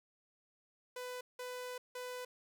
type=tone bursts at uneven times; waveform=sawtooth; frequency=498.9 Hz; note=B4; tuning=17 cents sharp; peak=-38 dBFS; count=3; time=0.96-1.21 / 1.39-1.78 / 1.95-2.25 s; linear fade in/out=5 ms; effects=none